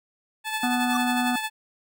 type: tone with tremolo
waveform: 15% pulse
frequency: 870 Hz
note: A5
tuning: 20 cents flat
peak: -18 dBFS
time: 0.44-1.5 s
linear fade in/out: 50 ms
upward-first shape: sine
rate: 11 Hz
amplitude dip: 50%
type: harmonic tone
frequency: 246.9 Hz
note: B3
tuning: in tune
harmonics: 1 / 3 / 5 / 6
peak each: -24 / -28 / -36 / -36 dBFS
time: 0.63-1.36 s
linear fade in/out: 5 ms
type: tone with exponential growth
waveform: square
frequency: 1174.7 Hz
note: D6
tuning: in tune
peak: -22 dBFS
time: 0.88-0.97 s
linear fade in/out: 5 ms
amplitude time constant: 18 ms
effects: none